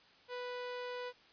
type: tone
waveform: sawtooth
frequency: 493.9 Hz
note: B4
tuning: in tune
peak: -36 dBFS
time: 0.28-1.13 s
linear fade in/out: 50 ms
effects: white hiss -63 dBFS RMS until 1.32 s + resampled to 11025 Hz